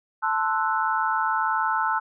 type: chord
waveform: sine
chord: F# half-diminished seventh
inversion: first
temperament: equal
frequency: 880 / 1046.5 / 1318.5 / 1480 Hz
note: A5 / C6 / E6 / F#6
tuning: 0 / 0 / 0 / 0 cents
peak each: -25 / -29 / -26 / -28 dBFS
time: 0.22-2 s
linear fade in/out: 20 ms
effects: none